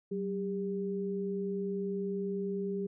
sine tone pair together, 189.77 / 399.9 Hz, F#3 / G4, +44 / +35 cents, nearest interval octave + minor second, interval 1291 cents, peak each -35 / -34 dBFS, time 0.11-2.87 s, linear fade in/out 10 ms, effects none

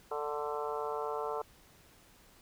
harmonic tone with a mistuned harmonic, 148 Hz, D3, 14 cents sharp, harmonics 3 / 4 / 5 / 6 / 7 / 8 / 9, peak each -37 / -42 / -42 / -42 / -42 / -46 / -44 dBFS, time 0.11-1.42 s, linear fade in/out 5 ms, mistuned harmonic 8, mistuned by -44 cents, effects pink hiss -61 dBFS RMS until 2.41 s

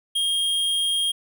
square tone, 3236 Hz, G#7, 46 cents flat, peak -21 dBFS, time 0.15-1.12 s, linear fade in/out 10 ms, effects none

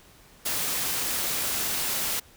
white noise, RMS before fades -28 dBFS, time 0.45-2.2 s, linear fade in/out 10 ms, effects pink hiss -54 dBFS RMS until 2.36 s

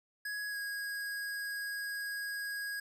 square tone with pitch glide, 1671 to 1647 Hz, G#6 to G#6, +10 to -15 cents, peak -37 dBFS, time 0.25-2.8 s, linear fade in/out 5 ms, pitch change -25 cents, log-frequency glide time 0.5-0.56 s, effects none

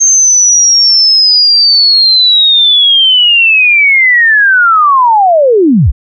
sine linear sweep, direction down, 6390 to 40.63 Hz, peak -3 dBFS, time 0-5.92 s, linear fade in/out 20 ms, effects none

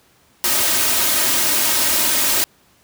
white noise with comb filter, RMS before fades -17 dBFS, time 0.44-2.44 s, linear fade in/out 0 ms, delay 3.2 ms, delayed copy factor +0.6, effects pink hiss -55 dBFS RMS until 2.83 s + high-pass 80 Hz 12 dB/octave

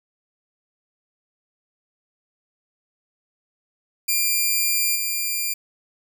5% pulse tone with level steps, 2386 Hz, D7, 27 cents sharp, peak -9 / -13 dBFS, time 4.08-5.54 s, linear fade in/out 10 ms, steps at 4.95 s, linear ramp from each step 10 ms, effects none

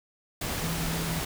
sine tone in noise, 164.81 Hz, E3, in tune, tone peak -31 dBFS, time 0.62-1.2 s, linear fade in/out 5 ms, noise pink, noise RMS -32 dBFS, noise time 0.41-1.25 s, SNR -2 dB, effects none

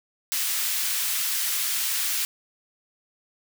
white high-pass noise, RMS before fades -26 dBFS, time 0.32-2.25 s, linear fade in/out 0 ms, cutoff 1600 Hz, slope 12 dB/octave, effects none

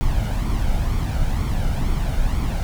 brown noise with flanger, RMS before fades -20 dBFS, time 0.01-2.63 s, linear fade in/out 0 ms, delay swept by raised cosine 0.89 to 1.39 ms, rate 2.1 Hz, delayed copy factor +0.55, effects none

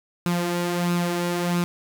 sawtooth tone with flanger, 174.61 Hz, F3, in tune, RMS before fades -24 dBFS, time 0.26-1.64 s, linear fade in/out 0 ms, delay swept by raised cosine 0.76 to 3.66 ms, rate 1.5 Hz, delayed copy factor +0.5, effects none

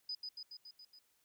sine tone with echo, 4984 Hz, D#8, 2 cents sharp, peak -38 dBFS, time 0.09-0.15 s, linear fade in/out 5 ms, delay 140 ms, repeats 6, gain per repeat -3 dB, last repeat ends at 0.99 s, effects white hiss -75 dBFS RMS until 1.24 s

